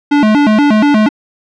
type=tone with vibrato; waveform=square; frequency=249.4 Hz; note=B3; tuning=17 cents sharp; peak=-7 dBFS; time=0.11-1.09 s; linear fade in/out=10 ms; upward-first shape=square; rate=4.2 Hz; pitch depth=260 cents each way; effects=low-pass 3000 Hz 12 dB/octave